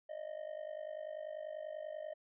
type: tone with amplitude modulation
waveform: triangle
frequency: 617 Hz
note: D#5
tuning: 15 cents flat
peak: -36 dBFS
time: 0.09-2.14 s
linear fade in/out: 10 ms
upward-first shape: sine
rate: 50.2 Hz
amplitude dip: 85%
effects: resampled to 8000 Hz